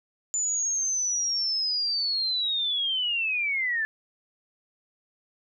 sine linear sweep, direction down, 7060 to 1724 Hz, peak -24 dBFS, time 0.34-3.85 s, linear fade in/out 0 ms, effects none

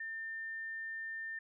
sine tone, 1800 Hz, A6, 39 cents sharp, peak -39 dBFS, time 0-1.39 s, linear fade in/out 5 ms, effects none

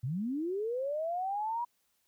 sine linear sweep, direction up, 112.5 to 970 Hz, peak -31 dBFS, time 0.03-1.65 s, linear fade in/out 10 ms, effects white hiss -75 dBFS RMS until 2.07 s

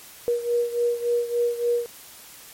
sine beating tone pair, 476.1 / 479.6 Hz, A#4 / A#4, +37 / +49 cents, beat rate 3.5 Hz, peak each -22 / -26 dBFS, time 0.28-1.86 s, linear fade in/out 0 ms, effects white hiss -45 dBFS RMS until 2.53 s + MP3 64 kbps

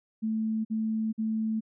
sine tone bursts, 220 Hz, A3, in tune, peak -26 dBFS, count 3, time 0.22-1.608 s, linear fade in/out 20 ms, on 430 ms, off 49 ms, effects none

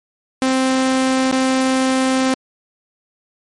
sawtooth tone with dropouts, 261.6 Hz, C4, in tune, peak -10 dBFS, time 0.42-2.34 s, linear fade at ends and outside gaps 0 ms, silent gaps 1.313-1.325 s, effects MP3 48 kbps

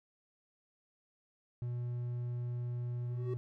triangle tone, 121.4 Hz, B2, 29 cents flat, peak -33 dBFS, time 1.62-3.37 s, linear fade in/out 0 ms
triangle tone with exponential growth, 375.6 Hz, F#4, 26 cents sharp, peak -32 dBFS, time 2.99-3.34 s, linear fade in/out 5 ms, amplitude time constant 74 ms
effects none

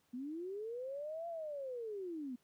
sine linear two-way sweep, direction up then down, 237 to 688 to 237 Hz, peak -40 dBFS, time 0.13-2.36 s, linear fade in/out 10 ms, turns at 1.28 s, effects pink hiss -75 dBFS RMS until 2.43 s + high-pass 100 Hz 12 dB/octave

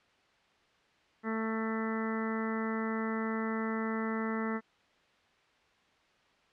harmonic tone, 222.1 Hz, A3, 16 cents sharp, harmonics 1 / 2 / 3 / 4 / 5 / 6 / 7 / 8 / 9, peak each -33 / -38 / -46 / -44 / -44 / -41 / -51 / -43 / -44 dBFS, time 1.23-4.61 s, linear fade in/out 50 ms, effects white hiss -66 dBFS RMS until 6.52 s + low-pass 3000 Hz 12 dB/octave

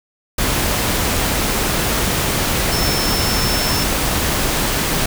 sine tone in noise, 5330 Hz, E8, 18 cents sharp, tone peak -22 dBFS, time 2.72-3.84 s, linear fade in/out 5 ms, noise pink, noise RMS -18 dBFS, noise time 0.38-5.06 s, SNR -7 dB, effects none

